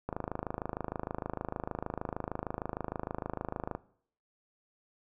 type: click train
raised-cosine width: 1 ms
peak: -20 dBFS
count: 98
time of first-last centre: 0.09-3.75 s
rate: 26.5 Hz
effects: noise-tail reverb RT60 0.6 s tail -19 dB re dry